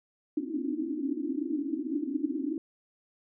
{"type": "band-pass noise", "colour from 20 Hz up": "pink", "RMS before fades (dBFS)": -32, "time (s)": [0.37, 2.58], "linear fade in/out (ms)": 2, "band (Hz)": [260, 330], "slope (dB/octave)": 96, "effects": []}